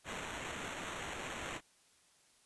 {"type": "noise with sample-and-hold", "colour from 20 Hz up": "violet", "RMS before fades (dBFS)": -43, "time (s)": [0.04, 1.61], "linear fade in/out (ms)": 50, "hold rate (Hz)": 4900, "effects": ["white hiss -68 dBFS RMS until 2.45 s", "resampled to 24000 Hz"]}